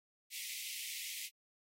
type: high-pass noise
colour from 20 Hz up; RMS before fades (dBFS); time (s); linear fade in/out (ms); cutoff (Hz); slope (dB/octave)
pink; -44; 0.3-1.3; 50; 2000; 96
effects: AAC 48 kbps